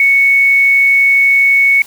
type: tone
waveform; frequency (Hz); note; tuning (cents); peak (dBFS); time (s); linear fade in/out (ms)
sine; 2217; C#7; 0; -6; 0-1.82; 2
effects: white hiss -37 dBFS RMS until 1.86 s